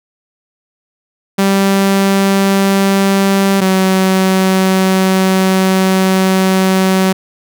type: tone pair in turn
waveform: sawtooth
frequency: 195.6 / 189.05 Hz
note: G3 / F#3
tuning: -4 / +38 cents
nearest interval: minor second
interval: 58 cents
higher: first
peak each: -5 dBFS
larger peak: neither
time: 1.38-3.61 / 3.61-7.13 s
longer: second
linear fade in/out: 10 ms
effects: none